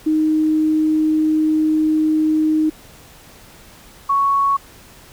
sine tone pair in turn, 311.1 / 1111.1 Hz, D#4 / C#6, 0 / +4 cents, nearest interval octave + minor seventh, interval 2204 cents, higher second, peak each -13 dBFS, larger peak neither, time 0.06-2.7 / 4.09-4.57 s, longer first, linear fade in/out 10 ms, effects pink hiss -44 dBFS RMS until 5.12 s

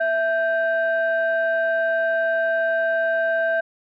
sine tone pair together, 659.3 / 1568 Hz, E5 / G6, 0 / 0 cents, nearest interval octave + minor third, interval 1500 cents, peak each -19 / -22 dBFS, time 0-3.61 s, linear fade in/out 10 ms, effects tanh soft clip ceiling -12 dBFS

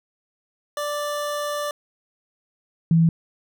25% pulse / sine tone pair in turn, 587.3 / 164.81 Hz, D5 / E3, 0 / 0 cents, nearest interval octave + minor seventh, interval 2200 cents, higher first, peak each -21 / -13 dBFS, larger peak second, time 0.77-1.71 / 2.91-3.09 s, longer first, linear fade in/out 2 ms, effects none

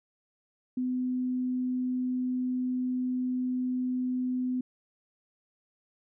sine tone, 252.7 Hz, B3, 40 cents sharp, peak -27 dBFS, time 0.77-4.61 s, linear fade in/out 5 ms, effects none

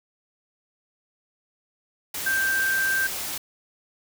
sine tone in noise, 1571 Hz, G6, 3 cents sharp, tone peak -21 dBFS, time 2.26-3.07 s, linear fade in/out 5 ms, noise white, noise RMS -31 dBFS, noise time 2.14-3.38 s, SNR +7 dB, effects none

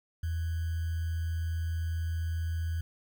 sine tone with sample-and-hold, 82.41 Hz, E2, in tune, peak -29 dBFS, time 0.23-2.81 s, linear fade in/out 5 ms, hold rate 1575 Hz, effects none

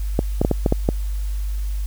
clicks, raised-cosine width 2 ms, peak -3 dBFS, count 7, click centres 0.191 / 0.415 / 0.449 / 0.513 / 0.662 / 0.724 / 0.889 s, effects added 50 Hz sine -21 dBFS peak until 1.86 s + white hiss -45 dBFS RMS until 1.86 s

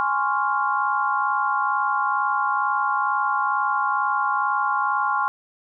sine chord, Db major seventh, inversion second, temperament equal, 830.6 / 1046.5 / 1108.7 / 1396.9 Hz, Ab5 / C6 / Db6 / F6, 0 / 0 / 0 / 0 cents, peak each -25 dBFS, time 0-5.28 s, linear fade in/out 0 ms, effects none

